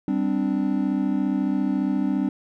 triangle chord, G suspended fourth, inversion none, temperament equal with one note detuned, 196 / 259.2 / 293.7 Hz, G3 / C4 / D4, 0 / -16 / 0 cents, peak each -23 dBFS, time 0.08-2.29 s, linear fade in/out 2 ms, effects none

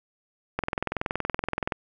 click train, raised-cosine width 0.5 ms, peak -11 dBFS, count 25, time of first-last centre 0.59-1.722 s, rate 21.2 Hz, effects none

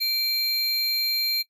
square tone pair together, 2330 / 4180 Hz, D7 / C8, -14 / -2 cents, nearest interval minor seventh, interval 1012 cents, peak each -33 / -23 dBFS, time 0-1.43 s, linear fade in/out 20 ms, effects noise-tail reverb RT60 0.1 s tail -19 dB re dry

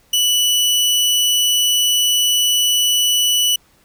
sawtooth tone, 2960 Hz, F#7, in tune, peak -10 dBFS, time 0.13-3.56 s, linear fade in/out 5 ms, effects pink hiss -55 dBFS RMS until 3.84 s

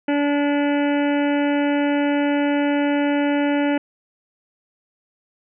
harmonic tone with a mistuned harmonic, 288.1 Hz, D4, 33 cents flat, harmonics 1 / 2 / 3 / 5 / 6 / 7 / 8 / 9 / 10, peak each -18 / -24 / -28 / -32 / -34 / -35 / -36 / -37 / -38 dBFS, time 0.08-3.78 s, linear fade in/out 5 ms, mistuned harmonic 10, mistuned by +43 cents, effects none

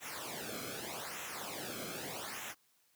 pink noise with flanger, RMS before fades -43 dBFS, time 0-2.55 s, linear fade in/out 50 ms, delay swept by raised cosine 0.21 to 1.1 ms, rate 0.82 Hz, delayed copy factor -0.8, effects white hiss -72 dBFS RMS until 2.95 s + high-pass 100 Hz 12 dB/octave

